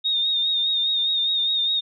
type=tone with vibrato; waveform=sine; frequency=3690 Hz; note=A#7; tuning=18 cents flat; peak=-19 dBFS; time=0.04-1.81 s; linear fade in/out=20 ms; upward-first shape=sine; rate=4.9 Hz; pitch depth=42 cents each way; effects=none